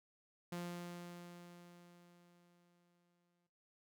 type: tone with exponential decay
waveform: sawtooth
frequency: 174.61 Hz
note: F3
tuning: in tune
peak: -37 dBFS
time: 0.52-3.47 s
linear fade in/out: 5 ms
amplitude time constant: 640 ms
effects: noise-tail reverb RT60 0.6 s tail -17 dB re dry